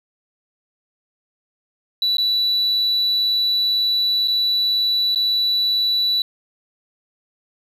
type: tone with dropouts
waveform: sine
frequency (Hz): 3951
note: B7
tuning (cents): 0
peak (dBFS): -14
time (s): 2.02-6.22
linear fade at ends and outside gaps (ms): 2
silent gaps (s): 2.17-2.182 / 4.275-4.281 / 5.148-5.158
effects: tanh soft clip ceiling -14 dBFS + 9-bit